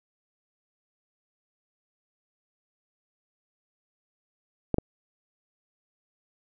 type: clicks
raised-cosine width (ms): 2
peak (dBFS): -10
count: 2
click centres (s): 4.743 / 4.784
effects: none